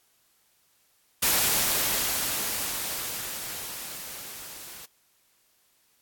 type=noise with level ramp; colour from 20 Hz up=white; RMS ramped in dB=-22 to -43 dBFS; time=1.22-4.86 s; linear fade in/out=10 ms; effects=white hiss -66 dBFS RMS until 6.01 s + AAC 64 kbps